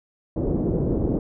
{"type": "low-pass noise", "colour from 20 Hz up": "white", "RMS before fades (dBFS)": -23, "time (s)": [0.36, 1.19], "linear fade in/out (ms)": 2, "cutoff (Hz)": 430, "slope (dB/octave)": 24, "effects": []}